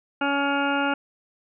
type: harmonic tone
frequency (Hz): 281.2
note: C#4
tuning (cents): +25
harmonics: 1 / 2 / 3 / 4 / 5 / 6 / 8 / 9 / 10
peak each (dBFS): -26 / -30 / -27 / -36 / -26 / -38 / -39 / -36 / -34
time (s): 0.21-0.94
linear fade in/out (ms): 5
effects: none